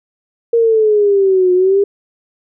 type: exponential two-way sweep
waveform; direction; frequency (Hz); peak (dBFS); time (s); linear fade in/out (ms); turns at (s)
sine; down then up; 469.1 to 360 to 406.1; -8; 0.53-1.84; 5; 1.53
effects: none